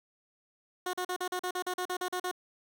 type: tone bursts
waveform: 15% pulse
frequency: 363.4 Hz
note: F#4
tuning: 31 cents flat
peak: -25 dBFS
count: 13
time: 0.86-2.314 s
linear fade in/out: 5 ms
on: 74 ms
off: 41 ms
effects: none